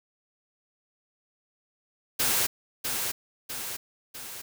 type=noise with echo; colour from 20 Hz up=white; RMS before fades=-25 dBFS; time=2.19-2.47 s; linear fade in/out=10 ms; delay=650 ms; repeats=3; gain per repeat=-5 dB; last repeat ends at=4.42 s; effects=none